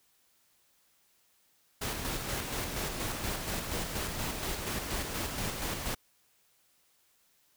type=noise with tremolo; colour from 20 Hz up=pink; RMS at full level=-34 dBFS; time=1.81-5.95 s; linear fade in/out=10 ms; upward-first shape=square; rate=4.2 Hz; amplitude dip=35%; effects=white hiss -69 dBFS RMS until 7.56 s